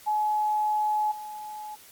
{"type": "tone with level steps", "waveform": "sine", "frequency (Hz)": 849, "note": "G#5", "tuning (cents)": 38, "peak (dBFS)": [-22, -35], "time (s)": [0.06, 1.76], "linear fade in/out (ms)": 20, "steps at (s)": 1.11, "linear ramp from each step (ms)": 10, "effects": ["white hiss -51 dBFS RMS until 1.91 s", "MP3 96 kbps"]}